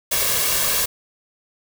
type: noise with comb filter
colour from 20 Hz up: white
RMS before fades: -20 dBFS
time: 0.11-0.86 s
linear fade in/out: 10 ms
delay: 1.8 ms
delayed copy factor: +0.6
effects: none